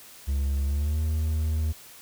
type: tone with pitch glide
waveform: triangle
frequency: 69.2 to 78.12 Hz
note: C#2 to D#2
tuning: -2 to +8 cents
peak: -21 dBFS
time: 0.27-1.73 s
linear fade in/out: 20 ms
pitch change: +210 cents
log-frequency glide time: 0.64-1.01 s
effects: white hiss -48 dBFS RMS until 2.01 s